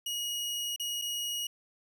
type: tone with dropouts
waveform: sawtooth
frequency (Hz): 2892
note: F#7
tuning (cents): -40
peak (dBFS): -29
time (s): 0.06-1.47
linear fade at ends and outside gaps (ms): 5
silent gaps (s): 0.762-0.797 / 1.016-1.02
effects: none